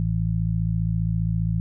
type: harmonic tone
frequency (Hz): 55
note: A1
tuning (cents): 0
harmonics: 1 / 2 / 3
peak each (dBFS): -28 / -24 / -24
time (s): 0-1.6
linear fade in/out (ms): 0
effects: none